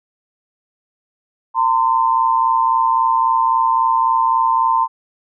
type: tone pair together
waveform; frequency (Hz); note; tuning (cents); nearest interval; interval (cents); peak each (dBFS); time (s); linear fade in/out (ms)
sine; 910 / 1033.7; A#5 / C6; -42 / -21; major second; 221; -15; 1.54-4.88; 50
effects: none